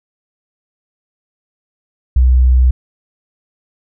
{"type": "tone", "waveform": "sine", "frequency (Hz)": 63.1, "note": "B1", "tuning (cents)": 38, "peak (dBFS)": -6, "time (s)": [2.16, 2.71], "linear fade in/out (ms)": 5, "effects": []}